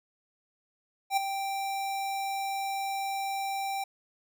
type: tone with ADSR envelope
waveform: square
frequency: 784 Hz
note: G5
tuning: in tune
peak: -22 dBFS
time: 1.1-3.84 s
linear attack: 71 ms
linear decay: 9 ms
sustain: -9 dB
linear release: 5 ms
effects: none